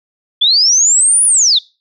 sine linear two-way sweep, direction up then down, 3356 to 9956 to 3356 Hz, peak -7 dBFS, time 0.41-1.59 s, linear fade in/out 10 ms, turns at 1.25 s, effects noise-tail reverb RT60 0.3 s tail -23 dB re dry

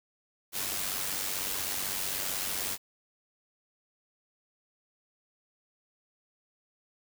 white noise with amplitude modulation, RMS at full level -31 dBFS, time 0.52-2.78 s, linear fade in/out 50 ms, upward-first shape sine, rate 95.9 Hz, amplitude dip 50%, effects none

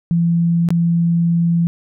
sine tone with dropouts, 169.3 Hz, E3, 46 cents sharp, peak -12 dBFS, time 0.11-1.67 s, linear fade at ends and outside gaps 0 ms, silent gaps 0.688-0.705 s, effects none

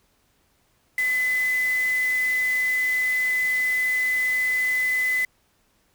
sine tone in noise, 2015 Hz, B6, 34 cents sharp, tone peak -20 dBFS, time 0.98-5.25 s, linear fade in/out 2 ms, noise white, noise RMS -38 dBFS, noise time 0.98-5.25 s, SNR +15 dB, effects pink hiss -65 dBFS RMS until 5.94 s

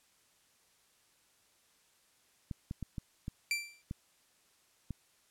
clicks, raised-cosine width 5 ms, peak -26 dBFS, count 7, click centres 2.512 / 2.711 / 2.827 / 2.982 / 3.281 / 3.911 / 4.907 s
sawtooth tone with exponential decay, 2349 Hz, D7, in tune, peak -24 dBFS, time 3.51-3.82 s, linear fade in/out 1 ms, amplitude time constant 67 ms
effects white hiss -69 dBFS RMS until 5.3 s + low-pass 11000 Hz 12 dB/octave

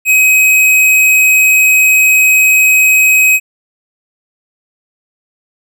square tone, 2533 Hz, D#7, 30 cents sharp, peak -6 dBFS, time 0.05-3.4 s, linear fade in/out 50 ms, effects none

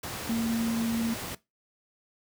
sine tone in noise, 229.1 Hz, A#3, 30 cents flat, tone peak -25 dBFS, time 0.29-1.14 s, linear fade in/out 5 ms, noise pink, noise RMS -36 dBFS, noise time 0.03-1.35 s, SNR +8 dB, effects noise-tail reverb RT60 0.2 s tail -19 dB re dry + high-pass 80 Hz 12 dB/octave

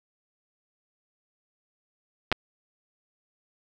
clicks, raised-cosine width 0.3 ms, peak -7 dBFS, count 2, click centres 2.317 / 2.325 s, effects none

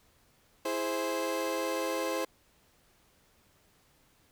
30% pulse chord, E augmented, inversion none, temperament equal, 329.6 / 415.3 / 523.3 Hz, E4 / G#4 / B#4, 0 / 0 / 0 cents, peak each -33 / -35 / -30 dBFS, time 0.65-2.25 s, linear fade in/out 5 ms, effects pink hiss -66 dBFS RMS until 4.31 s

